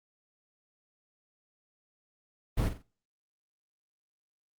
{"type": "noise with echo", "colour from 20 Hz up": "brown", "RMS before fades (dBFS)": -27, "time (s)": [2.57, 2.69], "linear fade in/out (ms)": 10, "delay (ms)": 45, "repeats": 3, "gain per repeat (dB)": -9, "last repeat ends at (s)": 2.825, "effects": ["noise-tail reverb RT60 0.4 s tail -23 dB re dry", "Opus 24 kbps"]}